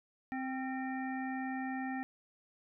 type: harmonic tone with a mistuned harmonic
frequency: 261.6 Hz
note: C4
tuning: in tune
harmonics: 1 / 3 / 5 / 7 / 9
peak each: -37 / -41 / -53 / -44 / -53 dBFS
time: 0.32-2.03 s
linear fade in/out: 0 ms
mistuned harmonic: 5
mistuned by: +62 cents
effects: none